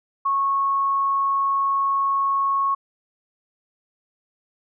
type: tone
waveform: sine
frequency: 1100 Hz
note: C#6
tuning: 14 cents flat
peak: -18 dBFS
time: 0.25-2.75 s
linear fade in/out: 10 ms
effects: none